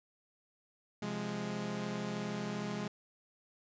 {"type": "chord", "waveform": "sawtooth", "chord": "F minor", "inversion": "second", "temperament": "equal", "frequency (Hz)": [130.81, 174.61, 207.7], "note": ["C3", "F3", "Ab3"], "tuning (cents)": [0, 0, 0], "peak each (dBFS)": [-40, -38, -34], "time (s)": [1.02, 2.88], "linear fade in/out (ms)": 5, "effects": ["resampled to 16000 Hz"]}